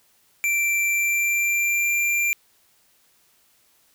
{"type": "tone with pitch glide", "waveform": "square", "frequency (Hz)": [2349, 2375], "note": ["D7", "D7"], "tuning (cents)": [0, 19], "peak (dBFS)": -20, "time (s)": [0.44, 2.33], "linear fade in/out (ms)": 0, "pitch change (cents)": 19, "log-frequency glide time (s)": [0.89, 1.91], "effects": ["white hiss -61 dBFS RMS until 3.94 s"]}